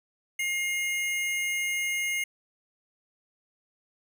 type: tone pair together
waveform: square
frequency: 2131 / 2854 Hz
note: C7 / F7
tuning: +31 / +37 cents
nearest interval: perfect fourth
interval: 506 cents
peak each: -28 / -37 dBFS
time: 0.39-2.24 s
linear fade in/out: 5 ms
effects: none